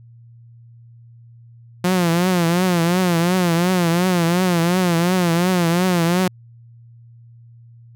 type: tone with vibrato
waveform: sawtooth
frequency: 175.8 Hz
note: F3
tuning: 12 cents sharp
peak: -11 dBFS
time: 1.84-6.28 s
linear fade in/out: 5 ms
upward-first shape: triangle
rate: 2.8 Hz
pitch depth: 120 cents each way
effects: added 117 Hz sine -42 dBFS peak until 7.95 s